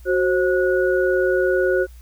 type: tone cluster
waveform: sine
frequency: 370 / 532 / 1462 Hz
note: F#4 / C5 / F#6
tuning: 0 / +29 / -21 cents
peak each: -18 / -20 / -24 dBFS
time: 0.05-1.87 s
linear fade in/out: 50 ms
effects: added 60 Hz sine -39 dBFS peak until 2.01 s + white hiss -55 dBFS RMS until 2.01 s